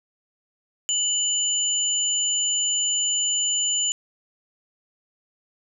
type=tone pair together; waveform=sine; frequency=2960 / 7040 Hz; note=F#7 / A8; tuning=0 / 0 cents; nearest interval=octave + minor third; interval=1500 cents; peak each=-25 / -22 dBFS; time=0.89-3.92 s; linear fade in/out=0 ms; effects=none